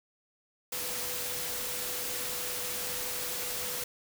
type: tone in noise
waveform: sine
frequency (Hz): 493.9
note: B4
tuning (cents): 0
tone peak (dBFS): -45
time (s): 0.72-3.84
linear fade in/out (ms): 5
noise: white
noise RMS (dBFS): -35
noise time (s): 0.72-3.84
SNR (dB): -13
effects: none